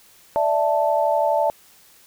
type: chord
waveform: sine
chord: D suspended second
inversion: none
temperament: equal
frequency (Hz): 587.3 / 659.3 / 880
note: D5 / E5 / A5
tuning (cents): 0 / 0 / 0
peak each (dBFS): -21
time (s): 0.36-1.5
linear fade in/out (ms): 0
effects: white hiss -52 dBFS RMS until 2.06 s